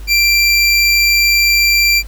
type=tone; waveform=25% pulse; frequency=2359 Hz; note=D7; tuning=7 cents sharp; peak=-5 dBFS; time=0.07-2.03 s; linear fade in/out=50 ms; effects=added 50 Hz sine -25 dBFS peak until 2.07 s + pink hiss -42 dBFS RMS until 2.07 s